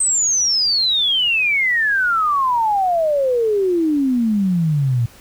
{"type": "exponential sweep", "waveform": "sine", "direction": "down", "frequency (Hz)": [8372, 114.4], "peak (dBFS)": -14, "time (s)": [0, 5.06], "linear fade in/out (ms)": 5, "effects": ["pink hiss -45 dBFS RMS until 5.2 s"]}